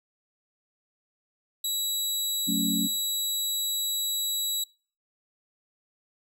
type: tone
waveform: 20% pulse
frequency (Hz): 3900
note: B7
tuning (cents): -23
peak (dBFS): -21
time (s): 1.64-4.64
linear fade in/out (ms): 5
type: chord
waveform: sine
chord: F# minor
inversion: none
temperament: just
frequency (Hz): 185 / 222 / 277.5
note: F#3 / A3 / C#4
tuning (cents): 0 / +16 / +2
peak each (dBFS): -30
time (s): 2.47-2.88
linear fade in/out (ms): 20
effects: noise-tail reverb RT60 0.4 s tail -24 dB re dry